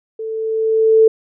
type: tone with level ramp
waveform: sine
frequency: 442.7 Hz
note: A4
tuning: 11 cents sharp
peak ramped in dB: -23 to -5 dBFS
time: 0.19-1.08 s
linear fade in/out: 5 ms
effects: none